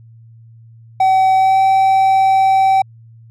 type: tone with pitch glide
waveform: triangle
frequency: 761 to 770.3 Hz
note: F#5 to G5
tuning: +48 to -30 cents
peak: -7 dBFS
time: 1-2.82 s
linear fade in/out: 5 ms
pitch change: +22 cents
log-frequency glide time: 1.35-1.6 s
effects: added 114 Hz sine -39 dBFS peak until 3.3 s